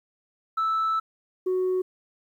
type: tone pair in turn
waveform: sine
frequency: 1315 / 369.8 Hz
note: E6 / F#4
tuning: -5 / -1 cents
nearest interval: octave + minor seventh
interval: 2196 cents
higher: first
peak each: -20 dBFS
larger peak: neither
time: 0.57-1 / 1.46-1.82 s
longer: first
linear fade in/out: 10 ms
effects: tanh soft clip ceiling -20 dBFS + 10-bit